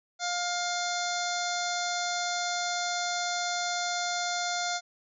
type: harmonic tone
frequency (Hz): 706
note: F5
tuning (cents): +19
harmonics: 1 / 2 / 3 / 5 / 6 / 7 / 8 / 9 / 10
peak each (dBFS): -32 / -35 / -39 / -38 / -38 / -42 / -41 / -40 / -41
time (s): 0.19-4.81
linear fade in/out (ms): 50
effects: none